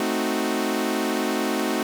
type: chord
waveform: sawtooth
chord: A diminished seventh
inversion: none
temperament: equal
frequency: 220 / 261.6 / 311.1 / 370 Hz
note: A3 / C4 / Eb4 / Gb4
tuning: 0 / 0 / 0 / 0 cents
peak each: -24 dBFS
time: 0-1.83 s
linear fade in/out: 2 ms
effects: none